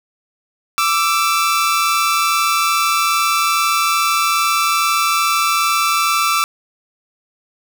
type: tone pair together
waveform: sawtooth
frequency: 1169.6 / 1332 Hz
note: D6 / E6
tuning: -7 / +18 cents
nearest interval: major second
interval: 225 cents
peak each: -13 dBFS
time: 0.78-6.44 s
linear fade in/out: 0 ms
effects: none